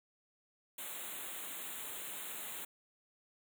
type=band-stop noise; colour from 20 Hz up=white; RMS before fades=-44 dBFS; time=0.78-2.65 s; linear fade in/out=5 ms; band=4000 to 6800 Hz; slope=96 dB/octave; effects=high-pass 200 Hz 12 dB/octave